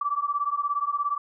sine beating tone pair, 1150 / 1167 Hz, D6 / D6, -37 / -11 cents, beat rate 17 Hz, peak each -27 / -27 dBFS, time 0.01-1.18 s, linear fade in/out 5 ms, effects none

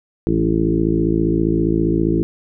harmonic tone with a mistuned harmonic, 55 Hz, A1, in tune, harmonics 1 / 2 / 3 / 4 / 5 / 6 / 7 / 8, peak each -24 / -27 / -21 / -26 / -23 / -18 / -24 / -28 dBFS, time 0.27-2.23 s, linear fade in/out 0 ms, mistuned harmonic 4, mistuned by -27 cents, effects none

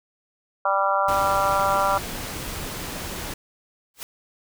harmonic tone, 196 Hz, G3, in tune, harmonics 3 / 4 / 5 / 6 / 7, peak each -25 / -25 / -25 / -25 / -25 dBFS, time 0.65-1.98 s, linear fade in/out 5 ms
pink noise, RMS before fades -32 dBFS, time 1.08-3.34 s, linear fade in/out 5 ms
white noise with exponential growth, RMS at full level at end -29 dBFS, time 3.94-4.03 s, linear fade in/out 1 ms, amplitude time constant 18 ms
effects none

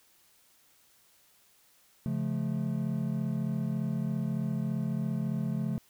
triangle chord, Db augmented, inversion none, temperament just, 138.59 / 173.24 / 216.5 Hz, Db3 / F3 / A3, 0 / -14 / -28 cents, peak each -31 / -32 / -31 dBFS, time 2.06-5.78 s, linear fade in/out 0 ms, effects white hiss -64 dBFS RMS until 5.89 s

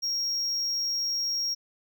triangle tone, 5588 Hz, F8, in tune, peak -25 dBFS, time 0.02-1.55 s, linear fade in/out 20 ms, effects none

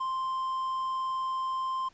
triangle tone, 1046.5 Hz, C6, in tune, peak -27 dBFS, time 0-1.89 s, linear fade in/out 10 ms, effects pink hiss -63 dBFS RMS until 1.93 s + resampled to 16000 Hz

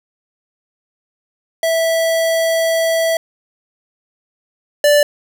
square tone pair in turn, 656 / 586.1 Hz, E5 / D5, -9 / -4 cents, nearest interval major second, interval 195 cents, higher first, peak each -14 / -9 dBFS, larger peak second, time 1.63-3.17 / 4.84-5.03 s, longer first, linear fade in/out 2 ms, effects none

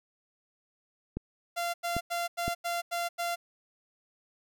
clicks, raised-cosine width 3 ms, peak -20 dBFS, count 3, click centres 1.17 / 1.966 / 2.48 s
sawtooth tone bursts, 690 Hz, F5, 21 cents flat, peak -26 dBFS, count 7, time 1.56-3.36 s, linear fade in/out 20 ms, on 180 ms, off 90 ms
effects none

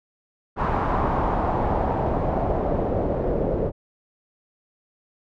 pink noise with low-pass filter sweep, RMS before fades -23 dBFS, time 0.56-3.72 s, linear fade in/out 50 ms, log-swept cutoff 1100 to 500 Hz, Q 2.4, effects none

